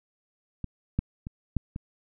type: clicks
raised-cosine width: 5 ms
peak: -20 / -12 / -23 / -13 / -22 dBFS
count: 5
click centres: 0.643 / 0.99 / 1.269 / 1.567 / 1.761 s
effects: none